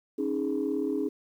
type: chord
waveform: sine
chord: C# suspended second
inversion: none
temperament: equal with one note detuned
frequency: 273.7 / 311.1 / 415.3 Hz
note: C#4 / D#4 / G#4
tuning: -22 / 0 / 0 cents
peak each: -30 dBFS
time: 0.18-1.09 s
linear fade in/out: 10 ms
effects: tanh soft clip ceiling -19 dBFS + 10-bit